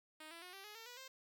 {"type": "tone with pitch steps", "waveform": "5% pulse", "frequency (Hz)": [311.1, 335.4, 361.5, 389.7, 420.1, 452.9, 488.2, 526.2], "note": ["D#4", "E4", "F#4", "G4", "G#4", "A#4", "B4", "C5"], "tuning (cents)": [0, 30, -40, -10, 20, -50, -20, 10], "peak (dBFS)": -40, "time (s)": [0.2, 1.08], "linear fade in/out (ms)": 5, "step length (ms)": 110, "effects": []}